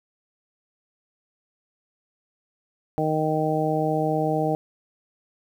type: harmonic tone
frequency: 155.56 Hz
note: D#3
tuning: in tune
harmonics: 1 / 2 / 3 / 4 / 5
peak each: -27 / -27 / -27 / -27 / -27 dBFS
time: 2.98-4.55 s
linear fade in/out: 0 ms
effects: 9-bit

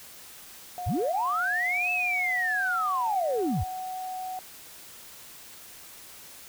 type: tone with pitch glide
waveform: sine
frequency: 720 to 744.1 Hz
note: F#5 to F#5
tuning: -47 to +10 cents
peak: -32 dBFS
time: 0.78-4.39 s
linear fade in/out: 0 ms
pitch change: +57 cents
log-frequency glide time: 1.86-2.95 s
type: linear two-way sweep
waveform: sine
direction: up then down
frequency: 55 to 2637 to 55 Hz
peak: -24 dBFS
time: 0.86-3.64 s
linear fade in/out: 10 ms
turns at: 1.91 s
effects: tanh soft clip ceiling -17 dBFS + white hiss -47 dBFS RMS until 6.48 s

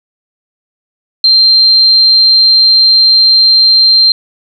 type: tone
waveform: sine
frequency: 4158 Hz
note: C8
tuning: 12 cents flat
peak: -3 dBFS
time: 1.24-4.12 s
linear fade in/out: 2 ms
effects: none

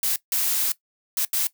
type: noise bursts at uneven times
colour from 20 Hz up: blue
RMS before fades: -23 dBFS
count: 4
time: 0.03-0.16 / 0.32-0.72 / 1.17-1.25 / 1.33-1.47 s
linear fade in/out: 2 ms
effects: noise-tail reverb RT60 0.1 s tail -18 dB re dry

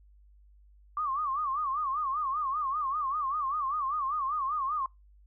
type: tone with vibrato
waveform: sine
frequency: 1145 Hz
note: D6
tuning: 44 cents flat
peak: -28 dBFS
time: 0.97-4.86 s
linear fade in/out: 2 ms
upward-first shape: sine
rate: 5.1 Hz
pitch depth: 150 cents each way
effects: noise-tail reverb RT60 0.2 s tail -23 dB re dry + added 50 Hz sine -55 dBFS peak until 5.26 s

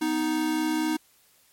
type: tone pair together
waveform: square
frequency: 248.1 / 312.3 Hz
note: B3 / D#4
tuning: +8 / +7 cents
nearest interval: major third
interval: 399 cents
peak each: -32 / -25 dBFS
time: 0.01-0.97 s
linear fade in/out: 10 ms
effects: white hiss -61 dBFS RMS until 1.52 s + MP3 64 kbps

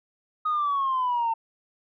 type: exponential sweep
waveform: sine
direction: down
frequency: 1256 to 898 Hz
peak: -21 dBFS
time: 0.45-1.34 s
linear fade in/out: 10 ms
effects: tanh soft clip ceiling -19 dBFS

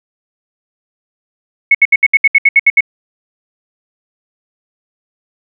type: tone bursts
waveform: sine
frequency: 2200 Hz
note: C#7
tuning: 14 cents flat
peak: -3 dBFS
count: 11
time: 1.71-2.807 s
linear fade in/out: 5 ms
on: 37 ms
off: 69 ms
effects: none

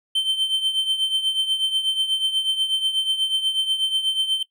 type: tone with tremolo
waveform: triangle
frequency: 3100 Hz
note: G7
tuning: 20 cents flat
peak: -14 dBFS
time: 0.15-4.43 s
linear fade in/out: 5 ms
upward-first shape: triangle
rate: 8.2 Hz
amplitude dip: 75%
effects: noise-tail reverb RT60 0.1 s tail -19 dB re dry

